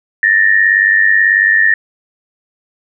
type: tone pair together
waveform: sine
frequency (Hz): 1766.4 / 1864.7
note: A6 / A#6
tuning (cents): +6 / 0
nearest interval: minor second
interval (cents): 94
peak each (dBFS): -10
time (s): 0.23-1.74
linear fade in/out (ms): 2
effects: none